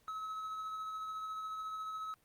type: tone with tremolo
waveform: triangle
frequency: 1287 Hz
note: E6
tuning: 42 cents flat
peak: -36 dBFS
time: 0.08-2.14 s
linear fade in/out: 0 ms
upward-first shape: triangle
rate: 14 Hz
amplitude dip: 30%
effects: pink hiss -71 dBFS RMS until 2.24 s + Opus 48 kbps